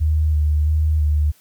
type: tone with vibrato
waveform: sine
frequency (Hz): 76.2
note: D#2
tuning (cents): -36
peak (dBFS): -14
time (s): 0-1.32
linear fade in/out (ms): 20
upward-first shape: square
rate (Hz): 1.5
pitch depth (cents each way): 26
effects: white hiss -55 dBFS RMS until 1.4 s